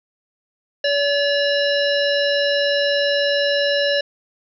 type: harmonic tone with a mistuned harmonic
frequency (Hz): 571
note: D5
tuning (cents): -49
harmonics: 1 / 3 / 5 / 7 / 9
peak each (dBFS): -18 / -23 / -25 / -26 / -28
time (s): 0.84-4.01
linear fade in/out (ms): 5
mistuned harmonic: 9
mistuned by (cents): +61
effects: none